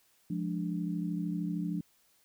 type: chord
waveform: sine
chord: D diminished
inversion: first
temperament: equal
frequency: 174.61 / 207.7 / 293.7 Hz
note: F3 / Ab3 / D4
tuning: 0 / 0 / 0 cents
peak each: -33 / -38 / -37 dBFS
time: 0.3-1.81 s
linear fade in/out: 5 ms
effects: white hiss -68 dBFS RMS until 2.24 s